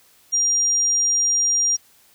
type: tone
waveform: sine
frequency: 5700 Hz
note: F8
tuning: 34 cents sharp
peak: -16 dBFS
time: 0.32-1.77 s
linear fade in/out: 20 ms
effects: white hiss -55 dBFS RMS until 2.14 s